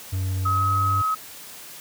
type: tone with pitch glide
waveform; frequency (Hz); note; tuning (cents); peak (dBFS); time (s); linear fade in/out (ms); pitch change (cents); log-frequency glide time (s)
triangle; 94 to 96.92; F#2 to G2; +28 to -19; -20; 0.12-1.02; 10; +53; 0.46-0.7
type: tone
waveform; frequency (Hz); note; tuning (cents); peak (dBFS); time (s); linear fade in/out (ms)
sine; 1275; D#6; +42; -20; 0.45-1.15; 10
effects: white hiss -41 dBFS RMS until 1.8 s + high-pass 60 Hz 12 dB/octave